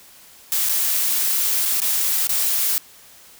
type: noise with dropouts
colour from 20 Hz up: blue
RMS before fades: -20 dBFS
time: 0.52-2.78 s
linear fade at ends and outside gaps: 0 ms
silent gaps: 0.688-0.694 / 1.653-1.657 / 1.802-1.818 / 2.271-2.293 s
effects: white hiss -47 dBFS RMS until 3.39 s